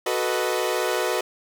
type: chord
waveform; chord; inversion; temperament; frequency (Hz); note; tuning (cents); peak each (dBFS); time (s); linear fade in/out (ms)
sawtooth; B dominant seventh; second; equal; 370 / 440 / 493.9 / 622.3; F#4 / A4 / B4 / D#5; 0 / 0 / 0 / 0; -23 / -25 / -23 / -25; 0.06-1.21; 5
effects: none